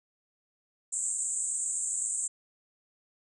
white band-pass noise, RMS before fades -32 dBFS, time 0.92-2.28 s, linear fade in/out 10 ms, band 7200 to 8500 Hz, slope 96 dB/octave, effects none

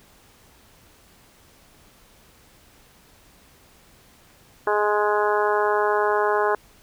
harmonic tone, 208.9 Hz, G#3, 10 cents sharp, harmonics 2 / 3 / 4 / 5 / 6 / 7 / 8, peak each -22 / -27 / -25 / -25 / -31 / -29 / -32 dBFS, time 4.67-6.55 s, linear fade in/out 2 ms, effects pink hiss -54 dBFS RMS until 6.82 s

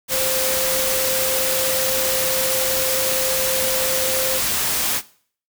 sine tone in noise, 523 Hz, C5, 1 cent flat, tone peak -24 dBFS, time 0.09-4.41 s, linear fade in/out 50 ms, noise white, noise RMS -21 dBFS, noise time 0.08-5.02 s, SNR -6 dB, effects noise-tail reverb RT60 0.5 s tail -19 dB re dry

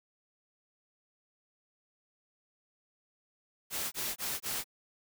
white noise bursts, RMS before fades -35 dBFS, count 4, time 3.7-4.643 s, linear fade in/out 50 ms, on 220 ms, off 21 ms, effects none

